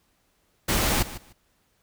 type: noise with echo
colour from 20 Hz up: pink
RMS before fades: -23 dBFS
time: 0.68-1.03 s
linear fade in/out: 10 ms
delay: 150 ms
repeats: 2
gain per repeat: -15 dB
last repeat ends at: 1.33 s
effects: pink hiss -68 dBFS RMS until 1.82 s